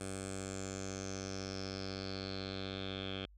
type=tone with low-pass filter sweep; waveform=10% pulse; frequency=96 Hz; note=G2; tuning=36 cents flat; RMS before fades=-42 dBFS; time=0-3.26 s; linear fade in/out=10 ms; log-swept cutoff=8800 to 3200 Hz; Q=6.5; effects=added 50 Hz sine -57 dBFS peak until 3.37 s